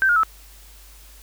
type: tone with pitch steps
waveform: sine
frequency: 1555 / 1425.9 / 1307.6 Hz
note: G6 / F6 / E6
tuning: -14 / +36 / -14 cents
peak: -14 dBFS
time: 0.02-0.233 s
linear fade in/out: 0 ms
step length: 71 ms
effects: added 50 Hz sine -45 dBFS peak until 1.22 s + white hiss -49 dBFS RMS until 1.22 s